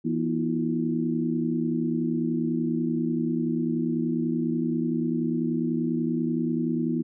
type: tone cluster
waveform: sine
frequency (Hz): 167.1 / 240.9 / 321 / 351.3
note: E3 / B3 / E4 / F4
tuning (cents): +24 / -43 / -46 / +10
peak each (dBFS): -30 / -26 / -29 / -34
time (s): 0.04-7.03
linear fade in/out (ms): 20
effects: none